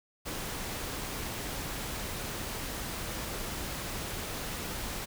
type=noise; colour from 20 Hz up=pink; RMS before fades=-37 dBFS; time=0.25-5.06 s; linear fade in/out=20 ms; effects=none